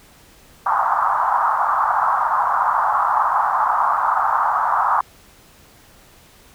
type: band-pass noise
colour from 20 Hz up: pink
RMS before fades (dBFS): -18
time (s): 0.66-5.01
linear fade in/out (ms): 5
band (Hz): 800 to 1300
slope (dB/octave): 48
effects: pink hiss -49 dBFS RMS until 6.54 s